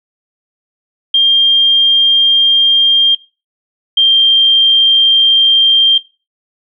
sine tone pair in turn, 3200 / 3178 Hz, G7 / G7, +35 / +23 cents, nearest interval unison, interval 12 cents, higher first, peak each -5 dBFS, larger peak neither, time 1.14-3.15 / 3.97-5.98 s, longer neither, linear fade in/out 5 ms, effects noise-tail reverb RT60 0.3 s tail -18 dB re dry

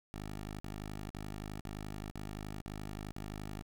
10% pulse tone bursts, 51.6 Hz, G#1, 10 cents flat, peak -33 dBFS, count 7, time 0.14-3.624 s, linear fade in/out 0 ms, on 460 ms, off 44 ms, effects none

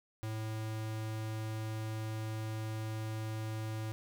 square tone, 109.6 Hz, A2, 6 cents flat, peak -37 dBFS, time 0.23-3.92 s, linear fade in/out 0 ms, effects none

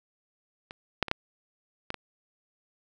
clicks, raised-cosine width 0.3 ms, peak -24 / -7 / -19 / -8 / -16 / -20 dBFS, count 6, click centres 0.709 / 1.027 / 1.083 / 1.114 / 1.904 / 1.943 s, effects none

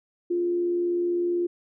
sine tone with frequency modulation, 349.2 Hz, F4, in tune, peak -22 dBFS, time 0.3-1.47 s, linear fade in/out 10 ms, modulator 75.8 Hz, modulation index 0.2, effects none

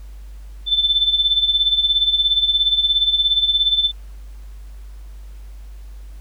sine tone with tremolo, 3531 Hz, A7, 5 cents sharp, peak -11 dBFS, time 0.66-3.92 s, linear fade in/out 50 ms, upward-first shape sine, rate 17 Hz, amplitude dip 70%, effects added 50 Hz sine -33 dBFS peak until 6.2 s + pink hiss -54 dBFS RMS until 6.2 s

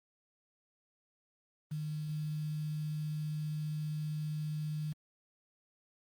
sine tone with quantisation, 152.5 Hz, D#3, 34 cents flat, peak -34 dBFS, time 1.71-4.93 s, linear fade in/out 10 ms, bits 9, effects Opus 24 kbps

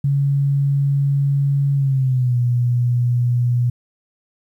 sine tone with pitch glide, 140 to 121.88 Hz, C#3 to B2, +18 to -22 cents, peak -14 dBFS, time 0.04-3.7 s, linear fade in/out 5 ms, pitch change -240 cents, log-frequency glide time 1.75-2.37 s, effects 9-bit

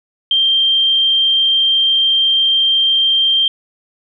sine tone, 3167 Hz, G7, 17 cents sharp, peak -10 dBFS, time 0.31-3.48 s, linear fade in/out 2 ms, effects none

